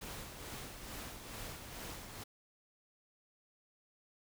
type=noise with tremolo; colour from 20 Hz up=pink; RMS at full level=-45 dBFS; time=0.01-2.24 s; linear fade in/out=10 ms; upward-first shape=sine; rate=2.3 Hz; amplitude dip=45%; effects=none